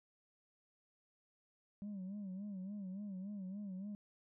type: tone with vibrato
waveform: sine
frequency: 196 Hz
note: G3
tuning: in tune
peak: -40 dBFS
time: 1.82-3.95 s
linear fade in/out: 0 ms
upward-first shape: sine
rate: 3.5 Hz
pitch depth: 110 cents each way
effects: tanh soft clip ceiling -41 dBFS